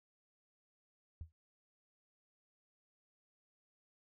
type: tone with exponential decay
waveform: sine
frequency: 81.3 Hz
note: E2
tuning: 23 cents flat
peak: -39 dBFS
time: 1.21-1.32 s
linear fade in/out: 0 ms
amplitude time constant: 23 ms
effects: none